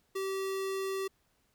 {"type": "tone", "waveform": "square", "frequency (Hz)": 385.9, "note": "G4", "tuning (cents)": -27, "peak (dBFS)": -33, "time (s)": [0.15, 1.08], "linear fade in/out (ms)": 10, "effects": ["pink hiss -73 dBFS RMS until 1.54 s"]}